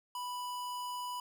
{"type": "tone", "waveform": "square", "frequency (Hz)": 987.8, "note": "B5", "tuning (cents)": 0, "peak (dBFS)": -38, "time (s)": [0.15, 1.2], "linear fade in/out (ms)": 2, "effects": []}